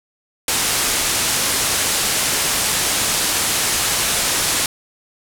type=low-pass noise; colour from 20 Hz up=white; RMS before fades=-19 dBFS; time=0.48-4.66 s; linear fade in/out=2 ms; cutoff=11000 Hz; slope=24 dB/octave; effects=none